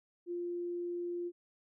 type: tone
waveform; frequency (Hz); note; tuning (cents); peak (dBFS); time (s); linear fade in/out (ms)
sine; 349.2; F4; 0; -35; 0.26-1.32; 50
effects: none